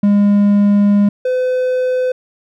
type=tone pair in turn; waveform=triangle; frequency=203.7 / 507.8 Hz; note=G#3 / B4; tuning=-33 / +48 cents; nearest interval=octave + major third; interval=1581 cents; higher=second; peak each=-6 / -11 dBFS; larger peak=first; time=0.03-1.09 / 1.25-2.12 s; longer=first; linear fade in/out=5 ms; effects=none